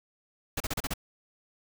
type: noise bursts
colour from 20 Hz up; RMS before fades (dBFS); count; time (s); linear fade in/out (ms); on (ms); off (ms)
pink; -31; 6; 0.57-0.938; 5; 33; 34
effects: none